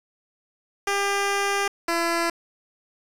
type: tone pair in turn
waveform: 10% pulse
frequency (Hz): 400 / 337.6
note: G4 / E4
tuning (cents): +35 / +41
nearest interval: minor third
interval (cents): 294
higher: first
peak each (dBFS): -13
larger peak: neither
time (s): 0.87-1.68 / 1.88-2.3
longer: first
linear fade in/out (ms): 5
effects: low-pass 11000 Hz 12 dB/octave + 7-bit